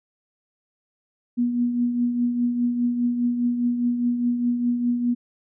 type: tone with tremolo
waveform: sine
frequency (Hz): 241.7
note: B3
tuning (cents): -37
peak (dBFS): -17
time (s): 1.37-5.15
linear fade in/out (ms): 20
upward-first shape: triangle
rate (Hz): 4.9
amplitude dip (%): 55
effects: none